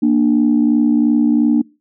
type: tone pair together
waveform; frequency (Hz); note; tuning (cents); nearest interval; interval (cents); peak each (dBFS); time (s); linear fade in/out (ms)
sine; 233.6 / 296.5; A#3 / D4; +4 / +17; major third; 413; -12; 0.02-1.62; 10
effects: noise-tail reverb RT60 0.3 s tail -24 dB re dry + tanh soft clip ceiling -4 dBFS